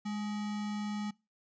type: tone with sample-and-hold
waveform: sine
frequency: 207.7 Hz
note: G#3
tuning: in tune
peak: -33 dBFS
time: 0.05-1.11 s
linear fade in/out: 10 ms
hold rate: 1050 Hz
effects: noise-tail reverb RT60 0.3 s tail -24 dB re dry + resampled to 16000 Hz